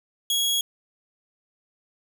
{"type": "tone", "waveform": "sawtooth", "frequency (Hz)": 3322, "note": "G#7", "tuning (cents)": 0, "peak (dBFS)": -18, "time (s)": [0.3, 0.61], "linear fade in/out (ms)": 2, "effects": []}